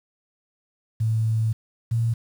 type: tone pair in turn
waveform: sine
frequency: 111.2 / 115.19 Hz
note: A2 / A#2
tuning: +19 / -20 cents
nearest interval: minor second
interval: 61 cents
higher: second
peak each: -19 dBFS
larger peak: neither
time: 1-1.53 / 1.91-2.14 s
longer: first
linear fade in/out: 10 ms
effects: 8-bit